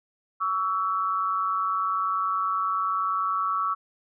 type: tone pair together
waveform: sine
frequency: 1130 / 1320.5 Hz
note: C#6 / E6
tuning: +33 / +3 cents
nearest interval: minor third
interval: 270 cents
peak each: -26 dBFS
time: 0.4-3.75 s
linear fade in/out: 20 ms
effects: none